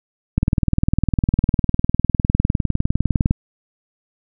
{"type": "click train", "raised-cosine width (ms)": 5, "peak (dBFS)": -3, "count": 59, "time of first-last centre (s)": [0.38, 3.309], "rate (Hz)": 19.8, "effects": []}